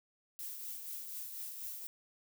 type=noise with tremolo; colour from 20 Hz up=violet; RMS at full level=-42 dBFS; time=0.39-1.87 s; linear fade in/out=0 ms; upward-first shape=triangle; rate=4.1 Hz; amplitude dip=45%; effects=none